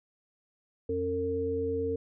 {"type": "harmonic tone", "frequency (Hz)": 90.9, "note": "F#2", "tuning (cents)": -30, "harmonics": [1, 3, 5], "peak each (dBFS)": [-37, -36, -29], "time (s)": [0.89, 1.96], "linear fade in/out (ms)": 5, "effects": []}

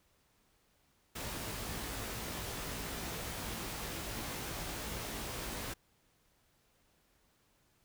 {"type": "noise with comb filter", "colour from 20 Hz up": "pink", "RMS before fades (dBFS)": -41, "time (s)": [1.15, 5.74], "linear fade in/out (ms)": 10, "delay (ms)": 18, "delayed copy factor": 0.6, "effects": ["pink hiss -72 dBFS RMS until 7.84 s"]}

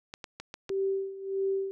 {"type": "clicks", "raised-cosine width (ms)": 0.2, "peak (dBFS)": -22, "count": 5, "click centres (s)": [0.139, 0.242, 0.4, 0.541, 0.693]}
{"type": "tone with tremolo", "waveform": "sine", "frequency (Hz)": 388.5, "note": "G4", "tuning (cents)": -16, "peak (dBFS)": -25, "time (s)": [0.7, 1.71], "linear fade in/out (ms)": 0, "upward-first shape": "sine", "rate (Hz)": 1.6, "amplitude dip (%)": 80}
{"effects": []}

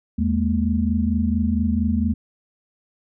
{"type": "tone cluster", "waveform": "sine", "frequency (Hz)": [80.1, 208.7, 233.1], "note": ["E2", "G#3", "A#3"], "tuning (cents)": [-49, 9, 0], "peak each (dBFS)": -22, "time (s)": [0.18, 2.14], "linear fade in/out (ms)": 10, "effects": []}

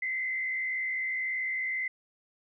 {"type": "tone with frequency modulation", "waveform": "sine", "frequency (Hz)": 2057, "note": "C7", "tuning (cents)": -30, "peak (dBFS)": -29, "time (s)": [0.02, 1.88], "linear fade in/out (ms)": 5, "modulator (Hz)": 61.8, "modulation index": 0.89, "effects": []}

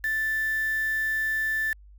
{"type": "tone with quantisation", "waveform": "sine", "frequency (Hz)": 1760, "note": "A6", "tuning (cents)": 0, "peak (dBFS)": -24, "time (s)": [0.04, 1.73], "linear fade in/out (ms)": 2, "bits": 6, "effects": ["added 50 Hz sine -47 dBFS peak until 1.98 s"]}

